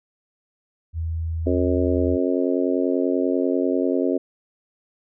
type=tone; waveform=sine; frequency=81.7 Hz; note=E2; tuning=15 cents flat; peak=-23 dBFS; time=0.93-2.18 s; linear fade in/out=50 ms
type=harmonic tone; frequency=90.2 Hz; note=F#2; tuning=44 cents flat; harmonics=3 / 4 / 5 / 6 / 7; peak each=-22 / -24 / -26 / -28 / -29 dBFS; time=1.46-4.18 s; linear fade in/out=10 ms
effects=none